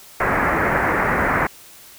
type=low-pass noise; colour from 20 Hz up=white; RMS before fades=-19 dBFS; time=0.2-1.47 s; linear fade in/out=5 ms; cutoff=2000 Hz; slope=48 dB/octave; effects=white hiss -44 dBFS RMS until 1.98 s